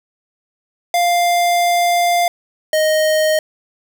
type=tone pair in turn; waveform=square; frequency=698.5 / 622.3 Hz; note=F5 / D#5; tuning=0 / 0 cents; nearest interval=major second; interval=200 cents; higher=first; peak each=-13 dBFS; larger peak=neither; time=0.94-2.28 / 2.73-3.39 s; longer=first; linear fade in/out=2 ms; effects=none